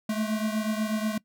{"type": "beating tone pair", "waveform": "square", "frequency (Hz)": [214.1, 222.3], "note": ["A3", "A3"], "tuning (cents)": [-47, 18], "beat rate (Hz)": 8.2, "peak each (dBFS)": [-28, -32], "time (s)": [0.09, 1.18], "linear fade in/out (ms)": 5, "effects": ["noise-tail reverb RT60 0.1 s tail -21 dB re dry"]}